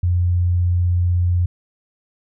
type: tone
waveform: sine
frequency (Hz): 88.4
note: F2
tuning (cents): +22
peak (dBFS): -14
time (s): 0.03-1.46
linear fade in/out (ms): 5
effects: none